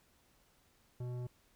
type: tone with tanh clipping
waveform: sine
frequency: 123.47 Hz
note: B2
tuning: in tune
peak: -40 dBFS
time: 1-1.27 s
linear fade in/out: 5 ms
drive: 13 dB
effects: pink hiss -70 dBFS RMS until 1.55 s